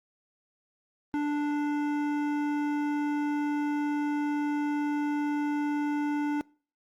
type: tone with hard clipping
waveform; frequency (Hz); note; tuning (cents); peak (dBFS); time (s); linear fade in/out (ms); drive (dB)
triangle; 293.7; D4; 0; -28; 1.14-6.41; 0; 17
effects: noise-tail reverb RT60 0.4 s tail -24 dB re dry + Opus 24 kbps